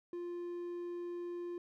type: tone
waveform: triangle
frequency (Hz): 349.2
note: F4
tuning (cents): 0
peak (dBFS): -37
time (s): 0.13-1.58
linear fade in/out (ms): 2
effects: none